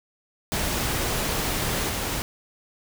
pink noise with level steps, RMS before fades -26 / -28 dBFS, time 0.52-2.22 s, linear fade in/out 0 ms, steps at 1.89 s, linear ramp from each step 5 ms, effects none

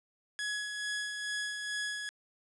sawtooth tone with tremolo, 1681 Hz, G#6, 20 cents sharp, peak -29 dBFS, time 0.39-2.09 s, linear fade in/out 0 ms, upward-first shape sine, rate 2.3 Hz, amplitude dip 40%, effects resampled to 24000 Hz + 10-bit

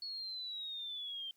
sine linear sweep, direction down, 4385 to 3136 Hz, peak -40 dBFS, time 0.02-1.31 s, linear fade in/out 2 ms, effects white hiss -75 dBFS RMS until 1.36 s

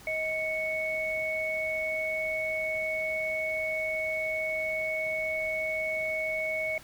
sine tone pair together, 631.2 / 2217 Hz, D#5 / C#7, +25 / 0 cents, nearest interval octave + minor seventh, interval 2175 cents, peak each -32 / -30 dBFS, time 0.07-6.78 s, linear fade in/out 2 ms, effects pink hiss -51 dBFS RMS until 6.83 s

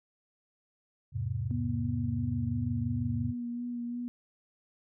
sine chord, E augmented, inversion none, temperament just, 82.41 / 103.01 / 128.76 Hz, E2 / G#2 / B#2, 0 / -14 / -27 cents, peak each -38 / -33 / -34 dBFS, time 1.12-3.34 s, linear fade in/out 50 ms
sine tone with vibrato, 240.5 Hz, B3, 46 cents flat, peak -33 dBFS, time 1.51-4.08 s, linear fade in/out 0 ms, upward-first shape sine, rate 2.9 Hz, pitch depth 19 cents each way
effects none

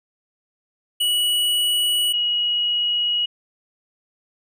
square / sine tone pair in turn, 2933 / 2904 Hz, F#7 / F#7, -16 / -33 cents, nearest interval unison, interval 17 cents, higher first, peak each -18 dBFS, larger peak neither, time 1-2.13 / 2.13-3.26 s, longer neither, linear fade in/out 10 ms, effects none

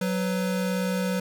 square tone pair together, 185.9 / 499.7 Hz, F#3 / B4, +8 / +20 cents, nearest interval octave + perfect fourth, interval 1712 cents, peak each -26 / -31 dBFS, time 0.01-1.2 s, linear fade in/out 5 ms, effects none

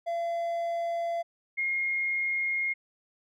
triangle / sine tone pair in turn, 680 / 2141 Hz, F5 / C7, -46 / +39 cents, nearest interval octave + minor sixth, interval 1985 cents, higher second, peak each -26 dBFS, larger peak neither, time 0.06-1.23 / 1.57-2.74 s, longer neither, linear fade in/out 20 ms, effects none

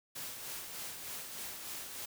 white noise with tremolo, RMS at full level -42 dBFS, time 0.15-2.06 s, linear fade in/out 10 ms, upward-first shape sine, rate 3.3 Hz, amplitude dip 40%, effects none

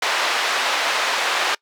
pink band-pass noise, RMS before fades -21 dBFS, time 0.02-1.55 s, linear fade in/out 5 ms, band 790 to 4200 Hz, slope 12 dB/octave, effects noise-tail reverb RT60 0.1 s tail -24 dB re dry + high-pass 300 Hz 12 dB/octave

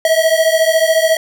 square beating tone pair, 638 / 652 Hz, D#5 / E5, +43 / -19 cents, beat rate 14 Hz, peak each -14 dBFS, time 0.05-1.17 s, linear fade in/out 2 ms, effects none

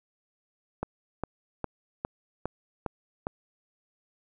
click train, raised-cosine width 1 ms, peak -16 dBFS, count 7, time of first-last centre 0.83-3.269 s, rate 2.46 Hz, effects none

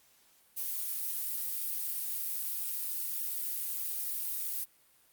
violet noise, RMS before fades -35 dBFS, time 0.56-4.65 s, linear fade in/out 20 ms, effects white hiss -65 dBFS RMS until 5.12 s + Opus 48 kbps

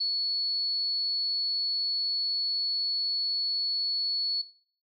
sine tone, 4404 Hz, C#8, 12 cents flat, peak -25 dBFS, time 0-4.42 s, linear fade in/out 10 ms, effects noise-tail reverb RT60 0.5 s tail -18 dB re dry + MP3 48 kbps

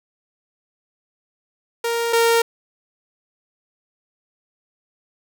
sawtooth tone pair in turn, 466.2 / 462.4 Hz, A#4 / A#4, 0 / -14 cents, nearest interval unison, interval 14 cents, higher first, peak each -16 / -10 dBFS, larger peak second, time 1.84-2.13 / 2.13-2.42 s, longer neither, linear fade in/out 5 ms, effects none

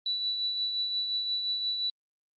sine tone with tremolo, 3951 Hz, B7, in tune, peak -26 dBFS, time 0.06-1.9 s, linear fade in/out 2 ms, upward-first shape triangle, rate 5.7 Hz, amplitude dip 45%, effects Opus 48 kbps

